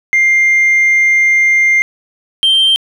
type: tone pair in turn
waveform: sine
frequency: 2100 / 3146 Hz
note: C7 / G7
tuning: +6 / +6 cents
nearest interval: perfect fifth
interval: 700 cents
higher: second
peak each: -5 dBFS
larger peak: neither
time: 0.13-1.82 / 2.43-2.76 s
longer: first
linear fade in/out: 0 ms
effects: tanh soft clip ceiling -5 dBFS + 7-bit